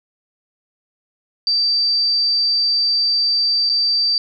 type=tone with dropouts; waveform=sine; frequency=4658 Hz; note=D8; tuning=15 cents flat; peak=-14 dBFS; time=1.47-4.18 s; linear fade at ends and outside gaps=1 ms; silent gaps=3.692-3.697 s; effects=none